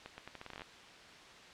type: accelerating click train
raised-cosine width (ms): 0.3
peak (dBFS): -29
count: 13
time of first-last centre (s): 0.06-0.619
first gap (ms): 120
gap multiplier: 0.8
effects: white hiss -54 dBFS RMS until 1.53 s + low-pass 4000 Hz 12 dB/octave